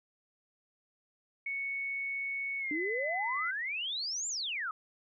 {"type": "tone with pitch glide", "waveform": "sine", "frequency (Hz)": [2216, 2020], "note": ["C#7", "B6"], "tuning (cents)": [-1, 39], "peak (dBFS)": -33, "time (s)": [1.46, 3.51], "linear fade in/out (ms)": 5, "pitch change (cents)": -160, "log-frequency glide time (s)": [2.59, 2.78]}
{"type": "exponential two-way sweep", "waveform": "sine", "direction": "up then down", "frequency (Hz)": [289.3, 7459, 1220], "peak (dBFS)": -33, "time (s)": [2.71, 4.71], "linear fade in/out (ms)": 2, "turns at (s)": 4.28}
{"effects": []}